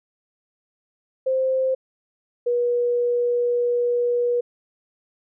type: tone pair in turn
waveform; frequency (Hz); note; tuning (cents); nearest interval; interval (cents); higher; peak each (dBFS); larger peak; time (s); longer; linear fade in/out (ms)
sine; 523.3 / 483.1; C5 / B4; 0 / -38; minor second; 138; first; -18; neither; 1.26-1.75 / 2.46-4.41; second; 10
effects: none